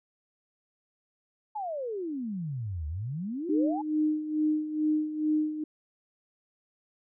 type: exponential two-way sweep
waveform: sine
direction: down then up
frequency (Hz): 879 to 72.3 to 879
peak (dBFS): -31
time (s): 1.55-3.82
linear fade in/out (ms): 10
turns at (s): 2.87
type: tone with tremolo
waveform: sine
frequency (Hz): 306.6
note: D#4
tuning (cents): -25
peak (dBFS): -22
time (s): 3.49-5.64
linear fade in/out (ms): 5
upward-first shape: sine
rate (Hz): 2.3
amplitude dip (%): 70
effects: none